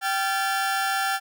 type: tone cluster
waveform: 40% pulse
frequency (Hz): 778 / 1373 / 1737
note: G5 / F6 / A6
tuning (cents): -13 / -30 / -23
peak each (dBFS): -25 / -27 / -28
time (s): 0.01-1.2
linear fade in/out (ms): 50
effects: none